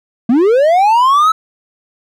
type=linear sweep; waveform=triangle; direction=up; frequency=218.5 to 1318.5 Hz; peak=-5 dBFS; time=0.29-1.32 s; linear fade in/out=5 ms; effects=none